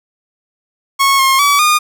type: tone with pitch steps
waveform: sawtooth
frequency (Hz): 1098 / 1072 / 1143 / 1220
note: C#6 / C6 / D6 / D#6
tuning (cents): -17 / +42 / -47 / -34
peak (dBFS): -5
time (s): 0.99-1.79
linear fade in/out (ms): 20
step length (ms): 200
effects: none